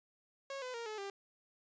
sawtooth tone with pitch steps, 548 / 505.4 / 466.2 / 430 / 396.6 Hz, C#5 / B4 / A#4 / A4 / G4, -20 / +40 / 0 / -40 / +20 cents, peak -37 dBFS, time 0.5-1.1 s, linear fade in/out 2 ms, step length 120 ms, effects resampled to 16000 Hz

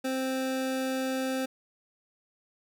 square tone pair together, 262.5 / 523.3 Hz, C4 / C5, +6 / 0 cents, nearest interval octave, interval 1194 cents, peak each -31 / -33 dBFS, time 0.04-1.46 s, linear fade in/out 10 ms, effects none

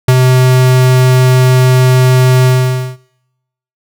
square tone with ADSR envelope, 128.1 Hz, C3, 36 cents flat, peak -3 dBFS, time 0.08-2.97 s, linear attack 5 ms, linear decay 46 ms, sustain -3 dB, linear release 510 ms, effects noise-tail reverb RT60 0.9 s tail -21 dB re dry

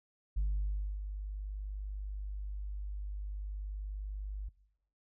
sine tone with ADSR envelope, 50.2 Hz, G1, 42 cents sharp, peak -26 dBFS, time 0.36-4.49 s, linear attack 15 ms, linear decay 620 ms, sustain -10 dB, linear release 7 ms, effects noise-tail reverb RT60 0.9 s tail -22 dB re dry + tanh soft clip ceiling -27 dBFS

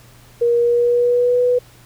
sine tone with pitch glide, 473.8 to 493.4 Hz, A#4 to B4, +28 to -2 cents, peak -12 dBFS, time 0.41-1.59 s, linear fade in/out 10 ms, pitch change +70 cents, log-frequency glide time 0.58-1.42 s, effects added 120 Hz sine -47 dBFS peak until 1.85 s + pink hiss -48 dBFS RMS until 1.85 s

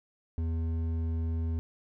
sine tone with hard clipping, 81.9 Hz, E2, 11 cents flat, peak -30 dBFS, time 0.38-1.59 s, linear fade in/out 0 ms, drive 8 dB, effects none

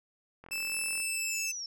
click train, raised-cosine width 0.5 ms, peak -34 dBFS, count 25, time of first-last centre 0.44-1.001 s, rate 42.8 Hz
sawtooth tone, 2637 Hz, E7, in tune, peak -29 dBFS, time 0.51-1.52 s, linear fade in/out 10 ms
sine linear sweep, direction down, 10548 to 5320 Hz, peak -36 dBFS, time 0.72-1.66 s, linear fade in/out 2 ms
effects none

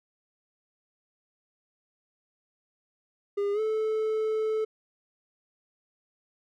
triangle tone with pitch glide, 404.6 to 436.2 Hz, G#4 to A4, -45 to -15 cents, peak -23 dBFS, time 3.37-4.65 s, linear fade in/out 10 ms, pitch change +130 cents, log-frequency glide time 3.53-3.6 s, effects none

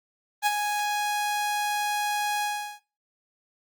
sawtooth tone with ADSR envelope, 830.6 Hz, G#5, in tune, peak -15 dBFS, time 0.42-2.8 s, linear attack 44 ms, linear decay 30 ms, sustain -6 dB, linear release 370 ms, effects noise-tail reverb RT60 0.3 s tail -18 dB re dry + Opus 24 kbps

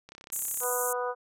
click train, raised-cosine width 0.2 ms, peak -29 dBFS, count 19, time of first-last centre 0.09-0.634 s, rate 33.1 Hz
pink band-pass noise, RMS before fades -33 dBFS, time 0.32-0.93 s, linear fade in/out 5 ms, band 6500 to 15000 Hz, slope 96 dB/octave
harmonic tone, 246.9 Hz, B3, in tune, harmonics 2 / 3 / 4 / 5 / 6, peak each -31 / -37 / -35 / -36 / -40 dBFS, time 0.6-1.15 s, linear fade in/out 50 ms
effects none

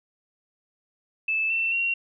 sine tone with pitch steps, 2626 / 2684 / 2744 Hz, E7 / E7 / F7, -7 / +31 / -31 cents, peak -22 dBFS, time 1.28-1.94 s, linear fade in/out 5 ms, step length 220 ms, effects none

